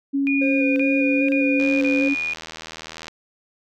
sine tone with pitch glide, 277.2 to 280.4 Hz, C#4 to C#4, 0 to +20 cents, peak -18 dBFS, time 0.13-2.15 s, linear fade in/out 20 ms, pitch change +20 cents, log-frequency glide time 0.82-1.1 s
sine tone bursts, 2442 Hz, D#7, 33 cents flat, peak -22 dBFS, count 4, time 0.27-2.335 s, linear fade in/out 0 ms, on 490 ms, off 35 ms
triangle tone with vibrato, 523.3 Hz, C5, in tune, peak -22 dBFS, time 0.41-2.09 s, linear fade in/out 10 ms, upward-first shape square, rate 2.5 Hz, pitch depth 28 cents each way
click train, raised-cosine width 0.2 ms, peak -17 dBFS, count 120, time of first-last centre 1.6-3.082 s, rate 80.3 Hz
effects none

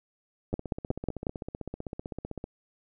two click trains, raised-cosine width 2 ms, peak -14 / -22 dBFS, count 5 / 31, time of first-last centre 0.54-1.269 / 0.53-2.441 s, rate 5.49 / 15.7 Hz, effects none

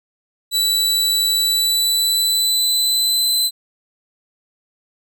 sawtooth tone with pitch glide, 3951 to 4036 Hz, B7 to B7, 0 to +37 cents, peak -12 dBFS, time 0.51-3.51 s, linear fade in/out 50 ms, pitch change +37 cents, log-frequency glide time 1.41-3.32 s, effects none

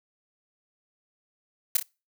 blue noise with echo, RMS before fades -20 dBFS, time 1.75-1.77 s, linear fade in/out 5 ms, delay 29 ms, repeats 2, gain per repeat -7 dB, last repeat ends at 1.828 s, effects noise-tail reverb RT60 0.3 s tail -25 dB re dry

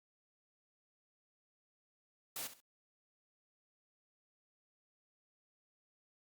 white noise with echo, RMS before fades -42 dBFS, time 2.36-2.47 s, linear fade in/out 2 ms, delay 67 ms, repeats 2, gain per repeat -12 dB, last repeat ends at 2.604 s, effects high-pass 100 Hz 12 dB/octave + Opus 48 kbps

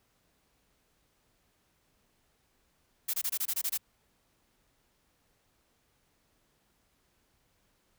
blue noise bursts, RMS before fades -31 dBFS, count 9, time 3.08-3.777 s, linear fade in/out 10 ms, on 57 ms, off 23 ms, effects pink hiss -72 dBFS RMS until 7.98 s

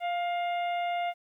harmonic tone with a mistuned harmonic, 706 Hz, F5, 19 cents sharp, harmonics 1 / 2 / 3 / 4 / 5, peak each -28 / -44 / -38 / -44 / -50 dBFS, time 0-1.14 s, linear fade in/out 50 ms, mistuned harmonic 1, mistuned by -19 cents, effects 11-bit

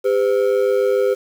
triangle ring-modulated tone, 455 Hz, A#4, 42 cents flat, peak -9 dBFS, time 0.04-1.15 s, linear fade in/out 20 ms, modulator 53.5 Hz, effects 7-bit

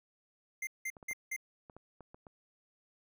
square tone bursts, 2093 Hz, C7, in tune, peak -36 dBFS, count 4, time 0.62-1.364 s, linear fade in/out 5 ms, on 51 ms, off 180 ms
clicks, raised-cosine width 1 ms, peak -37 dBFS, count 8, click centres 0.968 / 1.028 / 1.112 / 1.698 / 1.766 / 2.007 / 2.145 / 2.268 s
effects none

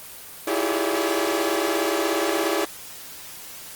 sawtooth tone cluster, 323.2 / 340.2 / 390.1 / 419.7 / 571 Hz, E4 / F4 / G4 / G#4 / D5, -34 / -45 / -8 / +18 / -49 cents, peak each -24 dBFS, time 0.47-2.65 s, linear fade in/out 5 ms, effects white hiss -40 dBFS RMS until 3.75 s + Opus 24 kbps

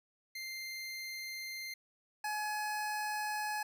25% pulse tone pair in turn, 2093 / 845.6 Hz, C7 / G#5, 0 / +31 cents, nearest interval octave + major third, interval 1569 cents, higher first, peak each -37 / -31 dBFS, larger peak second, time 0.35-1.74 / 2.24-3.63 s, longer neither, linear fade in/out 5 ms, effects none

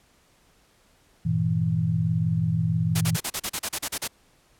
sine chord, E diminished, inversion first, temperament equal with one note detuned, 98 / 116.54 / 162.73 Hz, G2 / Bb2 / E3, 0 / 0 / -22 cents, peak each -29 / -26 / -23 dBFS, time 1.25-3.17 s, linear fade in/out 10 ms
white noise bursts, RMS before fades -27 dBFS, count 12, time 2.95-4.078 s, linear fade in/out 10 ms, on 61 ms, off 36 ms
effects pink hiss -61 dBFS RMS until 4.59 s + low-pass 12000 Hz 12 dB/octave

